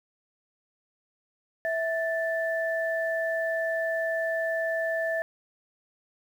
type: tone pair together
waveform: sine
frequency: 654.5 / 1760 Hz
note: E5 / A6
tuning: -13 / 0 cents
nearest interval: octave + perfect fourth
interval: 1713 cents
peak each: -27 / -30 dBFS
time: 1.65-5.22 s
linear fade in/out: 0 ms
effects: 9-bit